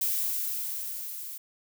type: noise with level ramp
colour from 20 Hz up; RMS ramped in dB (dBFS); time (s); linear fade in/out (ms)
violet; -27 to -40; 0.01-1.38; 5
effects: none